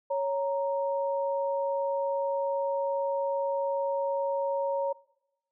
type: tone pair together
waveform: sine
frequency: 554.8 / 932.3 Hz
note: C#5 / A#5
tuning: +1 / 0 cents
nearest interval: major sixth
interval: 899 cents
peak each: -27 / -32 dBFS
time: 0.1-4.93 s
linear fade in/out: 10 ms
effects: noise-tail reverb RT60 0.9 s tail -22 dB re dry